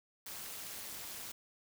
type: noise with amplitude modulation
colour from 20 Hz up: white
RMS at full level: -42 dBFS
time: 0.26-1.32 s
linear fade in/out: 5 ms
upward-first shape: sine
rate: 209 Hz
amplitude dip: 75%
effects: none